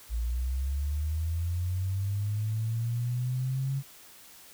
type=linear sweep; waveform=sine; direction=up; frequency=55 to 138 Hz; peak=-27 dBFS; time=0.09-3.83 s; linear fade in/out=50 ms; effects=white hiss -52 dBFS RMS until 4.53 s